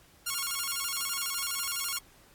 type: tone with vibrato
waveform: 5% pulse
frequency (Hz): 1241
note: D#6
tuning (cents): -5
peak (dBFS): -19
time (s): 0.26-1.99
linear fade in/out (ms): 10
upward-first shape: square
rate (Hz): 12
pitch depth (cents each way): 210
effects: pink hiss -59 dBFS RMS until 2.34 s + AAC 64 kbps